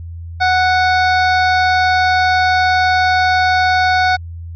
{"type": "tone", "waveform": "25% pulse", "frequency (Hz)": 739, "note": "F#5", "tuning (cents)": -2, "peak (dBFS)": -7, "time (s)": [0.4, 4.17], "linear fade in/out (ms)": 20, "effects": ["added 84 Hz sine -26 dBFS peak until 4.55 s", "resampled to 11025 Hz"]}